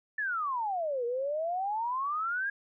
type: exponential two-way sweep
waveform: sine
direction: down then up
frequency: 1784 to 466.3 to 1659 Hz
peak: -29 dBFS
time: 0.18-2.5 s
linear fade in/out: 5 ms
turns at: 1.05 s
effects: none